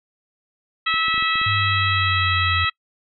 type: harmonic tone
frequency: 650 Hz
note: E5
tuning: 24 cents flat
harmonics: 2 / 3 / 4 / 5 / 6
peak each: -22 / -24 / -25 / -26 / -27 dBFS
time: 0.86-2.7 s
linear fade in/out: 10 ms
type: clicks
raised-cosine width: 3 ms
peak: -25 dBFS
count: 7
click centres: 0.941 / 1.083 / 1.142 / 1.179 / 1.225 / 1.356 / 1.415 s
type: exponential sweep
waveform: sine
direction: down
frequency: 103.83 to 87.4 Hz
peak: -23 dBFS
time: 1.46-2.65 s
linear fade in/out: 5 ms
effects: noise-tail reverb RT60 0.1 s tail -26 dB re dry